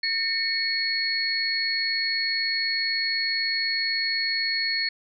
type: tone cluster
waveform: sine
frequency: 1818 / 2220 / 4348 Hz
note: A#6 / C#7 / C#8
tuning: -44 / +2 / -34 cents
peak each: -29 / -30 / -25 dBFS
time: 0.03-4.89 s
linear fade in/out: 5 ms
effects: none